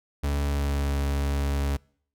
40% pulse tone with pitch glide, 71.3 to 70.24 Hz, C#2 to C#2, +49 to +23 cents, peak -23 dBFS, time 0.23-1.77 s, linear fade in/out 10 ms, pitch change -26 cents, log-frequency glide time 0.43-0.96 s, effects noise-tail reverb RT60 0.6 s tail -26 dB re dry

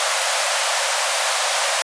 pink high-pass noise, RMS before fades -20 dBFS, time 0-1.82 s, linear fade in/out 0 ms, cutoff 530 Hz, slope 96 dB/octave, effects resampled to 22050 Hz

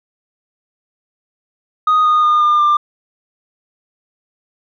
sine tone with pitch steps, 1244.5 / 1230.9 / 1217.5 / 1204.2 / 1191 Hz, D#6 / D#6 / D#6 / D6 / D6, 0 / -19 / -38 / +43 / +24 cents, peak -7 dBFS, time 1.87-2.77 s, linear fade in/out 5 ms, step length 180 ms, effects tanh soft clip ceiling -8 dBFS

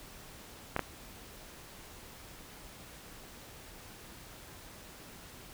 clicks, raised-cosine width 0.5 ms, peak -15 dBFS, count 2, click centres 0.764 / 0.793 s, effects pink hiss -51 dBFS RMS until 5.53 s

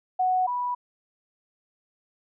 sine tone pair in turn, 740 / 981.9 Hz, F#5 / B5, 0 / -10 cents, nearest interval perfect fourth, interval 490 cents, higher second, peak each -20 / -25 dBFS, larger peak first, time 0.19-0.47 / 0.47-0.75 s, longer neither, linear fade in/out 10 ms, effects none

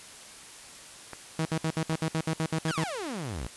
clicks, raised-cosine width 0.5 ms, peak -23 dBFS, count 2, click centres 1.133 / 1.928 s
sawtooth tone bursts, 160 Hz, D#3, 49 cents sharp, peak -22 dBFS, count 12, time 1.39-2.838 s, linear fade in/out 2 ms, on 62 ms, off 64 ms
sawtooth exponential sweep, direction down, 1728 to 51.91 Hz, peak -29 dBFS, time 2.68-3.47 s, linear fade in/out 5 ms
effects white hiss -47 dBFS RMS until 3.56 s + resampled to 24000 Hz

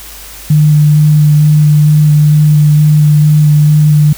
sine tone with vibrato, 150.5 Hz, D3, 43 cents sharp, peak -3 dBFS, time 0.5-4.13 s, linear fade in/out 5 ms, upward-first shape square, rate 2.2 Hz, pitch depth 10 cents each way, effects added 50 Hz sine -34 dBFS peak until 4.17 s + white hiss -30 dBFS RMS until 4.17 s

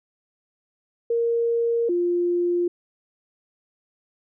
sine tone pair in turn, 466.2 / 350 Hz, A#4 / F4, 0 / +4 cents, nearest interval perfect fourth, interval 496 cents, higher first, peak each -19 dBFS, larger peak neither, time 1.1-1.89 / 1.89-2.68 s, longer neither, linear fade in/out 5 ms, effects none

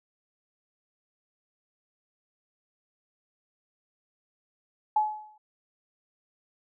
sine tone with exponential decay, 853 Hz, G#5, 46 cents sharp, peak -18 dBFS, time 4.96-5.38 s, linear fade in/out 5 ms, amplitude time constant 91 ms, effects none

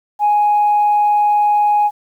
sine tone, 832 Hz, G#5, 3 cents sharp, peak -9 dBFS, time 0.19-1.91 s, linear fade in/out 50 ms, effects tanh soft clip ceiling -7 dBFS + 8-bit

